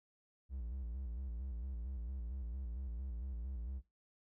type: tone with vibrato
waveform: triangle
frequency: 61.74 Hz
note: B1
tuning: in tune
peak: -38 dBFS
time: 0.49-3.82 s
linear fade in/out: 50 ms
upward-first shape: square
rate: 4.4 Hz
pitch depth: 120 cents each way
effects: noise-tail reverb RT60 0.3 s tail -22 dB re dry